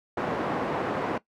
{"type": "band-pass noise", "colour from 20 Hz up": "pink", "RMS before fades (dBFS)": -29, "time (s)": [0.17, 1.18], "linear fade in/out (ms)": 5, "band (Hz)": [240, 1200], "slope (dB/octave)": 12, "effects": ["noise-tail reverb RT60 0.1 s tail -17 dB re dry"]}